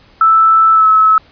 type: tone with pitch glide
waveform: sine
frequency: 1318.5 to 1295.1 Hz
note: E6 to E6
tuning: 0 to -31 cents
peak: -5 dBFS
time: 0.21-1.18 s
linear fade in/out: 2 ms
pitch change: -31 cents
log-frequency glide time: 0.73-0.86 s
effects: pink hiss -46 dBFS RMS until 1.31 s + resampled to 11025 Hz